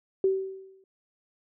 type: tone with exponential decay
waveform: sine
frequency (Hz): 383.4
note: G4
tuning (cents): -38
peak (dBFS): -18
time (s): 0.24-0.84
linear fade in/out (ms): 2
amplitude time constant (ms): 130
effects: none